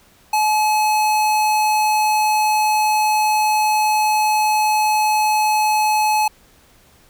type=tone; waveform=square; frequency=855 Hz; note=A5; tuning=50 cents flat; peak=-15 dBFS; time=0.33-6.28 s; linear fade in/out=5 ms; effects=pink hiss -52 dBFS RMS until 7.09 s